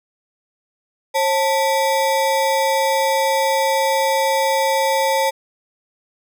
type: ring-modulated tone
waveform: square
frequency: 713 Hz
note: F5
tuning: 36 cents sharp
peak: -13 dBFS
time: 1.14-5.31 s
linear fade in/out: 20 ms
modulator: 174 Hz
effects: none